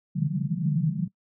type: band-pass noise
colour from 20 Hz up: pink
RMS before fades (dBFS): -26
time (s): 0.15-1.08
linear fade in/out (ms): 10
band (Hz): 140 to 200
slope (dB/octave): 96
effects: noise-tail reverb RT60 0.1 s tail -22 dB re dry